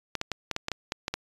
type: clicks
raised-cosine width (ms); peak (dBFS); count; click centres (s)
0.2; -12; 10; 0.153 / 0.214 / 0.317 / 0.513 / 0.564 / 0.684 / 0.717 / 0.921 / 1.081 / 1.14
effects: resampled to 24000 Hz